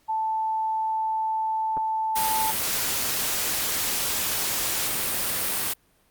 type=tone; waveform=sine; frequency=880 Hz; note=A5; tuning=in tune; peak=-23 dBFS; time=0.08-2.52 s; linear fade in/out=20 ms
type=clicks; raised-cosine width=1 ms; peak=-22 dBFS; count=2; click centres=1.769 / 1.776 s
type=noise; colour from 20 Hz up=white; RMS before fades=-26 dBFS; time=2.15-5.74 s; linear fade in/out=20 ms
effects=pink hiss -63 dBFS RMS until 6.1 s + Opus 48 kbps